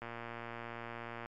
click train, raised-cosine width 0.5 ms, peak -28 dBFS, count 146, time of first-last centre 0.02-1.259 s, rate 117 Hz, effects MP3 96 kbps

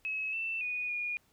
sine tone with pitch steps, 2572 / 2669 / 2471 / 2438 Hz, E7 / E7 / D#7 / D#7, -43 / +21 / -13 / -36 cents, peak -32 dBFS, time 0.05-1.17 s, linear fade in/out 0 ms, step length 280 ms, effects pink hiss -69 dBFS RMS until 1.32 s

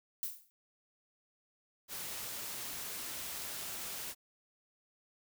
violet noise with exponential decay, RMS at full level -34 dBFS, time 0.23-0.5 s, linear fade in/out 0 ms, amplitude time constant 58 ms
white noise, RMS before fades -42 dBFS, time 1.88-4.15 s, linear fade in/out 50 ms
effects none

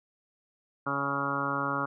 harmonic tone, 140 Hz, C#3, 18 cents sharp, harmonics 1 / 2 / 3 / 4 / 5 / 6 / 7 / 8 / 9 / 10, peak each -39 / -36 / -42 / -38 / -45 / -39 / -39 / -34 / -34 / -34 dBFS, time 0.86-1.86 s, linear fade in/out 10 ms, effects none

